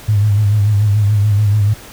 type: tone with vibrato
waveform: sine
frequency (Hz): 103.83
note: G#2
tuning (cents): 0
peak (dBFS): -9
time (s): 0.08-1.74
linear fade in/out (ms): 10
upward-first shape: sine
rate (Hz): 6.9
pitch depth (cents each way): 59
effects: pink hiss -36 dBFS RMS until 1.92 s